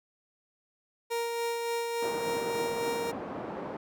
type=tone with tremolo; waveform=30% pulse; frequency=467.3 Hz; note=A#4; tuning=4 cents sharp; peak=-26 dBFS; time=1.1-3.12 s; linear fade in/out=20 ms; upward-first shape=sine; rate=3.5 Hz; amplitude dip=30%
type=band-pass noise; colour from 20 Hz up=pink; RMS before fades=-38 dBFS; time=2.02-3.77 s; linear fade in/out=5 ms; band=250 to 870 Hz; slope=12 dB/octave
effects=none